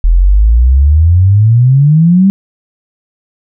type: exponential sweep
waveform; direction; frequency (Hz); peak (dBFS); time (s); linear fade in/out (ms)
sine; up; 40.21 to 198.9; -3; 0.04-2.3; 0
effects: none